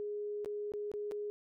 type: tone with dropouts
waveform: sine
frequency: 415.3 Hz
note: G#4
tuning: in tune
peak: -36 dBFS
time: 0-1.3 s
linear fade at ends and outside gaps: 0 ms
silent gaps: 0.447-0.459 / 0.72-0.737 / 0.916-0.938 / 1.112-1.119 s
effects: none